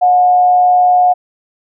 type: tone with frequency modulation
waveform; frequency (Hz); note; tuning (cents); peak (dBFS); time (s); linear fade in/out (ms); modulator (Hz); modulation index
sine; 724; F#5; -38; -6; 0.01-1.14; 20; 135; 0.22
effects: none